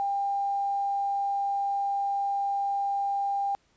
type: tone with quantisation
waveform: sine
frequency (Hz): 798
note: G5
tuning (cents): +31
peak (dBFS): -25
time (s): 0-3.55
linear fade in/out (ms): 0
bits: 9
effects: pink hiss -67 dBFS RMS until 3.76 s + resampled to 16000 Hz